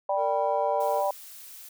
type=harmonic tone; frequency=196 Hz; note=G3; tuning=in tune; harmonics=3 / 4 / 5; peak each=-26 / -28 / -30 dBFS; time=0.09-1.11 s; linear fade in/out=5 ms
type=tone; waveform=triangle; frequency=458.3 Hz; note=A#4; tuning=29 cents flat; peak=-30 dBFS; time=0.16-1.03 s; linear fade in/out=50 ms
type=noise; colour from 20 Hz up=blue; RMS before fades=-45 dBFS; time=0.8-1.69 s; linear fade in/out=5 ms
effects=none